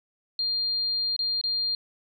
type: tone with dropouts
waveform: sine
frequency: 4200 Hz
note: C8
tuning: 6 cents sharp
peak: -24 dBFS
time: 0.39-1.75 s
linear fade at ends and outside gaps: 2 ms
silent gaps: 1.164-1.191 / 1.413-1.438 s
effects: none